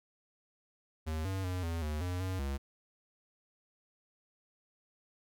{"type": "tone with pitch steps", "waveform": "square", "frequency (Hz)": [78.8, 95.7, 91.2, 83.2, 75.8, 89.8, 93.4, 69], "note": ["D#2", "G2", "F#2", "E2", "D#2", "F2", "F#2", "C#2"], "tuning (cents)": [23, -41, -24, 17, -45, 49, 17, -7], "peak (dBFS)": -34, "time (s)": [1.06, 2.58], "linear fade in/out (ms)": 20, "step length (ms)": 190, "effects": []}